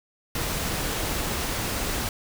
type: noise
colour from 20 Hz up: pink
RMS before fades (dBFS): -28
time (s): 0.35-2.09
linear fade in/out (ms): 2
effects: none